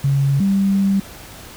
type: tone pair in turn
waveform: sine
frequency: 138.59 / 196 Hz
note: C#3 / G3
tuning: 0 / 0 cents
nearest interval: tritone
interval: 600 cents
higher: second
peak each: -13 dBFS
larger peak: neither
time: 0.04-0.4 / 0.4-1 s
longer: second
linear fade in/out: 5 ms
effects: pink hiss -38 dBFS RMS until 1.56 s